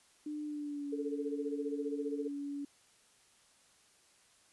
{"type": "tone with pitch glide", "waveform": "sine", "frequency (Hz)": [299.7, 284.5], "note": ["D4", "C#4"], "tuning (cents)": [35, 45], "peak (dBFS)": -37, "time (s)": [0.26, 2.65], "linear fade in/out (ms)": 5, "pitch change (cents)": -90, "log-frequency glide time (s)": [0.45, 0.9]}
{"type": "tone with tremolo", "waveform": "sine", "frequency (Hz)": 440, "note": "A4", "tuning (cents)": 0, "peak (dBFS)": -33, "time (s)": [0.92, 2.28], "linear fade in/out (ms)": 10, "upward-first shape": "sine", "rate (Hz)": 15, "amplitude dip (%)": 95}
{"effects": ["white hiss -66 dBFS RMS until 4.52 s", "resampled to 24000 Hz"]}